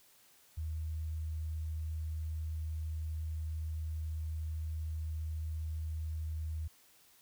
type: tone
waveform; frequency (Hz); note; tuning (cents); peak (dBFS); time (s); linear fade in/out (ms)
sine; 78.8; D#2; +23; -35; 0.57-6.68; 10
effects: white hiss -64 dBFS RMS until 7.21 s